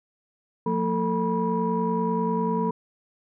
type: tone cluster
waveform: sine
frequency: 177.3 / 227.5 / 445.4 / 972 Hz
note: F3 / A#3 / A4 / B5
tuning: +26 / -42 / +21 / -28 cents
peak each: -27 dBFS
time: 0.66-2.71 s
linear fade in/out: 5 ms
effects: tanh soft clip ceiling -13 dBFS